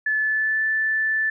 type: tone with pitch glide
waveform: sine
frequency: 1732 to 1756.2 Hz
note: A6 to A6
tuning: -28 to -4 cents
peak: -19 dBFS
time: 0.06-1.3 s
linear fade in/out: 5 ms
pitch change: +24 cents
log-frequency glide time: 0.19-0.64 s
effects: none